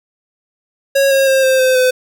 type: tone with pitch steps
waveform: square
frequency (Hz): 550 / 541.5 / 533.1 / 524.9 / 516.7 / 508.7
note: C#5 / C#5 / C5 / C5 / C5 / C5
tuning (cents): -14 / -41 / +32 / +5 / -22 / -49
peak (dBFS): -10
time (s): 0.95-1.91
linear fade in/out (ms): 10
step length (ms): 160
effects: none